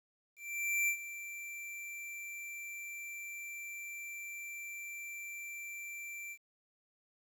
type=tone with ADSR envelope; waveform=square; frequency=2349 Hz; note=D7; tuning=in tune; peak=-29 dBFS; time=0.36-6.38 s; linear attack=520 ms; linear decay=84 ms; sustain=-14 dB; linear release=64 ms; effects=11-bit